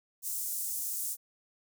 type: high-pass noise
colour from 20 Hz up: pink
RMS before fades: -35 dBFS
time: 0.22-1.17 s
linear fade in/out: 50 ms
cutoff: 7500 Hz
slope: 24 dB/octave
effects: none